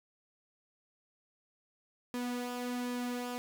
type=tone with flanger; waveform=sawtooth; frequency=245.6 Hz; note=B3; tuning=9 cents flat; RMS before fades=-37 dBFS; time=2.14-3.38 s; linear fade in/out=0 ms; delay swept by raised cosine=1.4 to 3.6 ms; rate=1.3 Hz; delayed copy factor=-0.5; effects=none